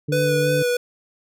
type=harmonic tone; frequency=147.7 Hz; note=D3; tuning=10 cents sharp; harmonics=1 / 2 / 3; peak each=-22 / -28 / -32 dBFS; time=0.08-0.63 s; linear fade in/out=10 ms
type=tone with vibrato; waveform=square; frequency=493.9 Hz; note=B4; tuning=in tune; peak=-19 dBFS; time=0.12-0.77 s; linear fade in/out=5 ms; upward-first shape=sine; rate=3 Hz; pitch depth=23 cents each way
effects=none